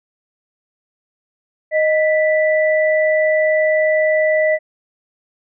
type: tone pair together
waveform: sine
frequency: 622 / 1974.7 Hz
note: D#5 / B6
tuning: -1 / -1 cents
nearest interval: octave + minor sixth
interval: 2000 cents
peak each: -13 / -19 dBFS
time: 1.71-4.59 s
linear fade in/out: 50 ms
effects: none